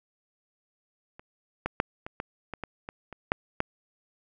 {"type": "clicks", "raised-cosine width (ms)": 0.5, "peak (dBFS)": [-30, -13, -7, -22, -17, -20, -19, -22, -26, -7, -10], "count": 11, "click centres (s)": [1.195, 1.66, 1.801, 2.065, 2.201, 2.537, 2.637, 2.889, 3.127, 3.319, 3.604], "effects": []}